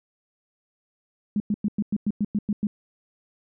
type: tone bursts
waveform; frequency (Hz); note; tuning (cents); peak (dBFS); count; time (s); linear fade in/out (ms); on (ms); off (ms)
sine; 207.7; G#3; 0; -20; 10; 1.36-2.67; 2; 41; 100
effects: none